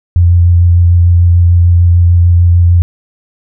sine tone with vibrato, 86.9 Hz, F2, 8 cents flat, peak -3 dBFS, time 0.16-2.82 s, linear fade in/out 0 ms, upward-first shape sine, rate 6.7 Hz, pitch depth 16 cents each way, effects none

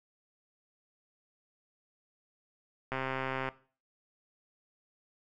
click train, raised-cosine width 0.5 ms, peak -19 dBFS, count 76, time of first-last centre 2.92-3.488 s, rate 132 Hz, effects noise-tail reverb RT60 0.4 s tail -18 dB re dry

